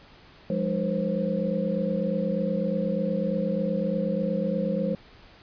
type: tone cluster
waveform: sine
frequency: 176.2 / 204.5 / 304.7 / 488.7 / 532 Hz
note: F3 / G#3 / D#4 / B4 / C5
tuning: +16 / -26 / -36 / -18 / +29 cents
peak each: -29 / -28 / -37 / -33 / -29 dBFS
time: 0.5-4.95 s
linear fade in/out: 2 ms
effects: pink hiss -52 dBFS RMS until 5.42 s + resampled to 11025 Hz